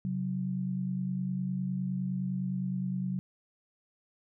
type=tone pair together; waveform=sine; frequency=135.6 / 185.37 Hz; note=C#3 / F#3; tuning=-38 / +3 cents; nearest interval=perfect fourth; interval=541 cents; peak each=-35 / -31 dBFS; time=0.05-3.19 s; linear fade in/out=0 ms; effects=none